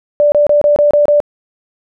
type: tone bursts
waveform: sine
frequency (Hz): 587.3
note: D5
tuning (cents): 0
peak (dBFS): -6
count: 7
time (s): 0.2-1.202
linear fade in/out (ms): 0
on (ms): 120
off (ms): 27
effects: none